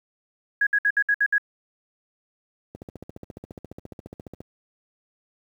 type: tone bursts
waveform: sine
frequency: 1661.2 Hz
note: G#6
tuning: in tune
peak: -17 dBFS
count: 7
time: 0.61-1.382 s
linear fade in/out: 5 ms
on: 58 ms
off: 61 ms
type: click train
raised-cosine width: 2 ms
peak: -24 dBFS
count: 25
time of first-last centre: 2.75-4.405 s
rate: 14.5 Hz
effects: high-pass 60 Hz 12 dB/octave + 9-bit